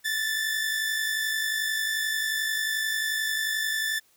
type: tone pair together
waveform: sawtooth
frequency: 1749.7 / 1801 Hz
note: A6 / A6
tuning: -10 / +40 cents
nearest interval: minor second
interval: 50 cents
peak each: -23 / -29 dBFS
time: 0.04-4 s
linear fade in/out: 20 ms
effects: white hiss -63 dBFS RMS until 4.16 s